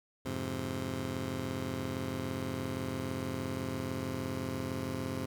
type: chord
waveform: 15% pulse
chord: F minor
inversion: none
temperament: just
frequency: 87.31 / 104.77 / 130.96 Hz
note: F2 / Ab2 / C3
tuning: 0 / +16 / +2 cents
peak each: -34 / -35 / -32 dBFS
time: 0.25-5.26 s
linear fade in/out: 10 ms
effects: none